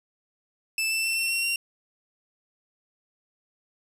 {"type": "tone with pitch steps", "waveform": "sawtooth", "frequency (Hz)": [2638, 2661, 2684, 2707, 2731, 2755], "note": ["E7", "E7", "E7", "E7", "F7", "F7"], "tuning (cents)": [1, 16, 31, 45, -39, -24], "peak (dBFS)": -21, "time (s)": [0.78, 1.56], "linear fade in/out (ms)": 2, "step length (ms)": 130, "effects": ["resampled to 32000 Hz", "8-bit"]}